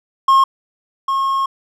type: tone pair in turn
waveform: triangle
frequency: 1076 / 1082.9 Hz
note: C6 / C#6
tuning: +48 / -41 cents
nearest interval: unison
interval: 11 cents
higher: second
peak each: -6 / -13 dBFS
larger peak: first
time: 0.28-0.44 / 1.08-1.46 s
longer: second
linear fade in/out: 5 ms
effects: none